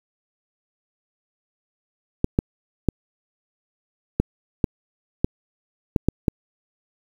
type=clicks; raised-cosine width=3 ms; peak=-4 dBFS; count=9; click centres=2.244 / 2.389 / 2.887 / 4.2 / 4.642 / 5.245 / 5.962 / 6.086 / 6.282 s; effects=7-bit